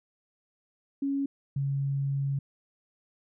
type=tone pair in turn; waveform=sine; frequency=277.2 / 138.6 Hz; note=C#4 / C#3; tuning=0 / 0 cents; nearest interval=octave; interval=1200 cents; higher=first; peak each=-26 dBFS; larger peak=neither; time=1.02-1.26 / 1.56-2.39 s; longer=second; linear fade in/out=5 ms; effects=none